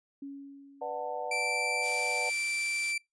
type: tone with exponential decay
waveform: sine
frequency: 278.5 Hz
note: C#4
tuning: 8 cents sharp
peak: -37 dBFS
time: 0.22-1.65 s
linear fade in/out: 5 ms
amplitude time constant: 310 ms
type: chord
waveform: sine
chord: B minor seventh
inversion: none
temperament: just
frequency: 493.9 / 592.7 / 740.8 / 889 Hz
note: B4 / D5 / F#5 / A5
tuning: 0 / +16 / +2 / +18 cents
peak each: -38 / -39 / -37 / -39 dBFS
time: 0.81-2.3 s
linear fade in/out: 10 ms
type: tone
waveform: 40% pulse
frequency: 2340 Hz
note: D7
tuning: 7 cents flat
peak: -29 dBFS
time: 1.31-2.98 s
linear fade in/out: 5 ms
type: noise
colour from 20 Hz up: blue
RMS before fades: -39 dBFS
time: 1.81-2.95 s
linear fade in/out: 50 ms
effects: noise-tail reverb RT60 0.2 s tail -26 dB re dry + resampled to 22050 Hz